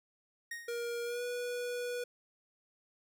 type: tone with exponential decay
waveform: 45% pulse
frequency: 1864.7 Hz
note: A#6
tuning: in tune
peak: -37 dBFS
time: 0.51-0.92 s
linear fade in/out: 5 ms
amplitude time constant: 89 ms
type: tone with pitch glide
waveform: square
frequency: 472.6 to 487.9 Hz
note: A#4 to B4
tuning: +24 to -21 cents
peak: -36 dBFS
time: 0.68-2.04 s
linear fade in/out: 5 ms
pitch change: +55 cents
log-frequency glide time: 1.04-1.23 s
effects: none